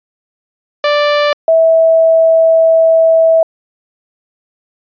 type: tone pair in turn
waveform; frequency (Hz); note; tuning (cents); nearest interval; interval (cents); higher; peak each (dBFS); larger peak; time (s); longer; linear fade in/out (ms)
sawtooth / sine; 587.3 / 651.8; D5 / E5; 0 / -20; major second; 180; second; -5; neither; 0.84-1.33 / 1.48-3.43; second; 2
effects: resampled to 11025 Hz